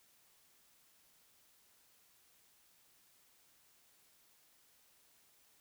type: silence
effects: white hiss -69 dBFS RMS until 5.6 s